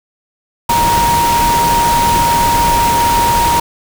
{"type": "tone in noise", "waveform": "sine", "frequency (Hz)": 940, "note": "A#5", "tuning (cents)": 14, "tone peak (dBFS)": -10, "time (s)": [0.69, 3.6], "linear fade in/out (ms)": 5, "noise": "pink", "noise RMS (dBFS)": -17, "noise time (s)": [0.69, 3.6], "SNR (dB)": 4, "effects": []}